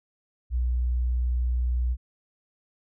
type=tone; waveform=sine; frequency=61.2 Hz; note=B1; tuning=15 cents flat; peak=-22 dBFS; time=0.5-1.97 s; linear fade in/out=50 ms; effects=none